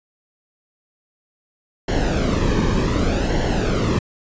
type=noise with flanger; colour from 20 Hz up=brown; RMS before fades=-19 dBFS; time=1.88-3.99 s; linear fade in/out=5 ms; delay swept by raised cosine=0.81 to 1.48 ms; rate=0.66 Hz; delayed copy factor=-0.65; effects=resampled to 16000 Hz